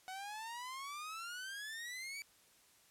sawtooth exponential sweep, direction up, 740 to 2314 Hz, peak -40 dBFS, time 0.08-2.22 s, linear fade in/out 0 ms, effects white hiss -67 dBFS RMS until 2.9 s + low-pass 12000 Hz 12 dB/octave

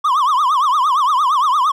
triangle tone with vibrato, 1108.7 Hz, C#6, in tune, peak -10 dBFS, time 0.04-1.72 s, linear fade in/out 10 ms, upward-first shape triangle, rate 8.7 Hz, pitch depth 250 cents each way, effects none

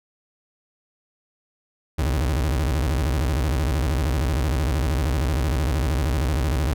35% pulse tone with vibrato, 69.3 Hz, C#2, in tune, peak -18 dBFS, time 1.98-6.74 s, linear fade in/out 10 ms, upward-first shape square, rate 13 Hz, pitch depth 230 cents each way, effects none

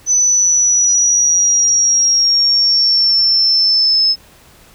sine linear sweep, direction down, 6020 to 5200 Hz, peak -9 dBFS, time 0.06-4.16 s, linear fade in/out 50 ms, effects pink hiss -45 dBFS RMS until 4.74 s

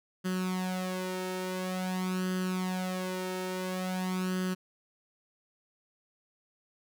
sawtooth tone with flanger, 184.7 Hz, F#3, 3 cents flat, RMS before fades -33 dBFS, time 0.24-4.55 s, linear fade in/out 20 ms, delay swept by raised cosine 0.64 to 2.24 ms, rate 0.48 Hz, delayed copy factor +0.7, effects none

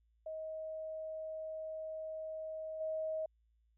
sine tone with level steps, 632 Hz, D#5, 27 cents sharp, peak -40 / -35 dBFS, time 0.26-3.26 s, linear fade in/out 5 ms, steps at 2.8 s, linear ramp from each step 10 ms, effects added 56 Hz sine -70 dBFS peak until 3.77 s

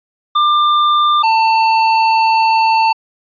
square tone pair in turn, 1193 / 893.7 Hz, D6 / A5, +27 / +27 cents, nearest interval perfect fourth, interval 500 cents, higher first, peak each -10 dBFS, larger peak neither, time 0.35-1.23 / 1.23-2.93 s, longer second, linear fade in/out 10 ms, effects resampled to 11025 Hz

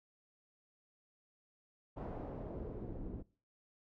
pink noise with low-pass filter sweep, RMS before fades -44 dBFS, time 1.96-3.23 s, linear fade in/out 20 ms, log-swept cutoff 770 to 310 Hz, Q 1.3, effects noise-tail reverb RT60 0.4 s tail -22 dB re dry

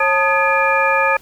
sine tone cluster, 542 / 889 / 1242 / 1697 / 2396 Hz, C#5 / A5 / D#6 / G#6 / D7, -39 / +18 / -3 / +37 / +34 cents, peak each -19 dBFS, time 0-1.17 s, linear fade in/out 5 ms, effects pink hiss -46 dBFS RMS until 1.21 s

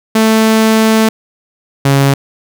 sawtooth tone pair in turn, 220.7 / 138.25 Hz, A3 / C#3, +5 / -4 cents, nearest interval minor sixth, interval 809 cents, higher first, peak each -3 dBFS, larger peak neither, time 0.15-1.09 / 1.85-2.14 s, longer first, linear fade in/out 5 ms, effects none

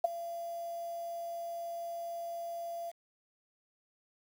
sine tone with ADSR envelope, 681 Hz, F5, 44 cents flat, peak -20 dBFS, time 0.04-2.92 s, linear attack 7 ms, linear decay 14 ms, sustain -17 dB, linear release 30 ms, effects 9-bit

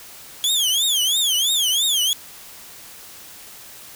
sawtooth tone with vibrato, 3313 Hz, G#7, 5 cents flat, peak -14 dBFS, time 0.44-2.13 s, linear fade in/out 0 ms, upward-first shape triangle, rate 3 Hz, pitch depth 230 cents each way, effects white hiss -41 dBFS RMS until 3.95 s

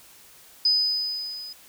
sine tone with level ramp, 5000 Hz, D#8, 8 cents sharp, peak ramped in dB -16 to -36 dBFS, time 0.65-1.53 s, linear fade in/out 5 ms, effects white hiss -51 dBFS RMS until 1.68 s

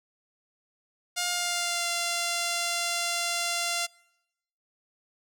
5% pulse tone with pitch glide, 708 to 690.6 Hz, F5 to F5, +23 to -20 cents, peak -15 dBFS, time 1.16-3.87 s, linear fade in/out 20 ms, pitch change -43 cents, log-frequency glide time 1.3-1.88 s, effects noise-tail reverb RT60 0.9 s tail -25 dB re dry

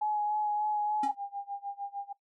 sine tone with vibrato, 841 Hz, G#5, 22 cents sharp, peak -27 dBFS, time 0.01-1.12 s, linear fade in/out 10 ms, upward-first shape sine, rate 3.4 Hz, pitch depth 16 cents each way
square tone with exponential decay, 272.1 Hz, C#4, 32 cents flat, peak -31 dBFS, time 1.03-1.15 s, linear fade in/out 5 ms, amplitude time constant 26 ms
sine tone with tremolo, 803 Hz, G5, 41 cents sharp, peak -32 dBFS, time 1.04-2.13 s, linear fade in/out 10 ms, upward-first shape sine, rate 6.6 Hz, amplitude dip 95%
effects noise-tail reverb RT60 0.1 s tail -18 dB re dry + MP3 48 kbps

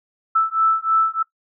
sine beating tone pair, 1317 / 1320.2 Hz, E6 / E6, -2 / +2 cents, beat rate 3.2 Hz, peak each -18 dBFS, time 0.35-1.23 s, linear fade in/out 10 ms, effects noise-tail reverb RT60 0.1 s tail -19 dB re dry

